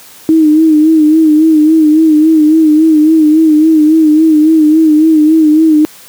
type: tone with vibrato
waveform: sine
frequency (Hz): 312.1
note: D#4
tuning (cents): +5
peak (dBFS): -3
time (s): 0.29-5.85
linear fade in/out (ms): 0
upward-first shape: sine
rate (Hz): 3.6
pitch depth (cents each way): 58
effects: white hiss -36 dBFS RMS until 6.08 s + high-pass 100 Hz 12 dB/octave